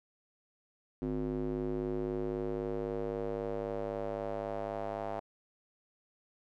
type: tone with band-pass filter sweep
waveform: square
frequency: 51.91 Hz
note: G#1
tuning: in tune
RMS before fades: -36 dBFS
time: 1.02-5.2 s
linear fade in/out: 0 ms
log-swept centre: 300 to 710 Hz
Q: 3
effects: none